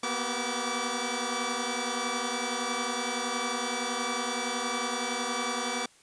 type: tone cluster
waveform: 10% pulse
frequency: 237.5 / 248.3 / 385.5 / 1155 Hz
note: A#3 / B3 / G4 / D6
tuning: +33 / +9 / -29 / -29 cents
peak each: -27 / -26 / -30 / -25 dBFS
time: 0.03-5.86 s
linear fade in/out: 5 ms
effects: white hiss -59 dBFS RMS until 6.02 s + resampled to 22050 Hz